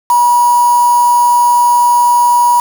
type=tone with quantisation; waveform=sine; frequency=964 Hz; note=B5; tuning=42 cents flat; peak=-6 dBFS; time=0.1-2.6 s; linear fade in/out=2 ms; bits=3; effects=none